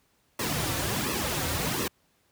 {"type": "noise with flanger", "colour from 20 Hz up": "pink", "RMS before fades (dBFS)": -29, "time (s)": [0.39, 1.88], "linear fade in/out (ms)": 5, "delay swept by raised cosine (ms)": [1.3, 4.9], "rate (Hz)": 1.4, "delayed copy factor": -0.75, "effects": ["pink hiss -68 dBFS RMS until 2.31 s", "high-pass 60 Hz 12 dB/octave"]}